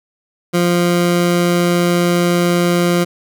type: tone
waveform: 20% pulse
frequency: 174.61 Hz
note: F3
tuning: in tune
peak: -7 dBFS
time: 0.53-3.05 s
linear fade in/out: 20 ms
effects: none